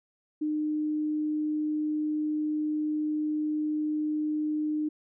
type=tone; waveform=sine; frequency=304.3 Hz; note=D#4; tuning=38 cents flat; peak=-26 dBFS; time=0.41-4.89 s; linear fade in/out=10 ms; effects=none